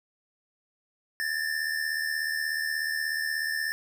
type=tone pair together; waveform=square; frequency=1723.4 / 1800 Hz; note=A6 / A6; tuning=-36 / +39 cents; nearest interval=minor second; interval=75 cents; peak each=-33 / -30 dBFS; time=1.2-3.72 s; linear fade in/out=0 ms; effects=none